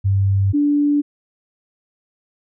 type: tone pair in turn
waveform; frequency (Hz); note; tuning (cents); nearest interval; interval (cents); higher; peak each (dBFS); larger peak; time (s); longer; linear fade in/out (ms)
sine; 98 / 290.9; G2 / D4; 0 / -16; octave + perfect fifth; 1884; second; -13; neither; 0.04-0.53 / 0.53-1.02; neither; 20
effects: none